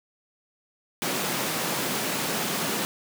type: high-pass noise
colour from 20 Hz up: pink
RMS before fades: -28 dBFS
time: 1.02-2.85 s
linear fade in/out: 0 ms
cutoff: 160 Hz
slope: 24 dB/octave
effects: none